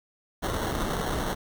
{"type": "noise with sample-and-hold", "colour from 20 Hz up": "pink", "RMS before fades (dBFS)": -29, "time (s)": [0.42, 1.35], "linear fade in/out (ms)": 20, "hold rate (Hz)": 2450, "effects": []}